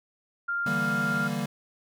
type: tone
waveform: sine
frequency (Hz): 1396.9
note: F6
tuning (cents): 0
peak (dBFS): -26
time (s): 0.48-1.28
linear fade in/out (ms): 10
type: chord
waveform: square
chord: E half-diminished seventh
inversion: third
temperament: equal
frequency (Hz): 146.83 / 164.81 / 196 / 233.1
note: D3 / E3 / G3 / Bb3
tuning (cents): 0 / 0 / 0 / 0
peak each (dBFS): -35 / -37 / -33 / -33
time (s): 0.66-1.46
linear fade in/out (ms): 5
effects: none